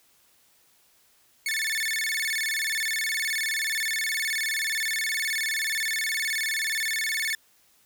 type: tone with vibrato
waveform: sawtooth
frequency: 1975.5 Hz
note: B6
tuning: in tune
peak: -22 dBFS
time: 1.46-7.35 s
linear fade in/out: 2 ms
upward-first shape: square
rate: 19 Hz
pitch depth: 190 cents each way
effects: white hiss -62 dBFS RMS until 7.85 s